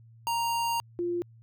square / sine tone pair in turn, 932.3 / 348.6 Hz, A#5 / F4, 0 / -3 cents, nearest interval octave + perfect fourth, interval 1703 cents, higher first, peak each -27 dBFS, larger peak neither, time 0.27-0.8 / 0.99-1.22 s, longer first, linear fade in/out 0 ms, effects added 114 Hz sine -51 dBFS peak until 1.42 s

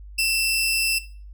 sawtooth tone pair together, 2679 / 5037 Hz, E7 / D#8, +27 / +20 cents, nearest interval major seventh, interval 1093 cents, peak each -17 / -23 dBFS, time 0.18-0.99 s, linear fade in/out 10 ms, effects noise-tail reverb RT60 0.4 s tail -18 dB re dry + added 50 Hz sine -38 dBFS peak until 1.33 s

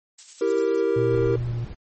violet noise with tremolo, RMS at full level -34 dBFS, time 0.18-0.82 s, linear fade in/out 10 ms, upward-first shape square, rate 10 Hz, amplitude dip 40%
triangle chord, E diminished, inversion none, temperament equal, 329.6 / 392 / 466.2 Hz, E4 / G4 / Bb4, 0 / 0 / 0 cents, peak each -25 / -21 / -20 dBFS, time 0.41-1.36 s, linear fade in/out 5 ms
triangle tone with vibrato, 119.2 Hz, A#2, 39 cents sharp, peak -22 dBFS, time 0.96-1.65 s, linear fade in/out 5 ms, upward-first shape square, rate 2.9 Hz, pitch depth 13 cents each way
brown noise, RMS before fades -36 dBFS, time 1.1-1.75 s, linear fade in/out 20 ms
effects MP3 32 kbps

